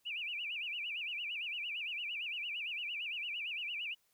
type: tone with vibrato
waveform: sine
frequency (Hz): 2615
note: E7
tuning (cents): -15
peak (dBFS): -37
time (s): 0.05-3.95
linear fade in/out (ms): 20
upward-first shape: sine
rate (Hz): 8.8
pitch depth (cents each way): 210
effects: white hiss -75 dBFS RMS until 4.13 s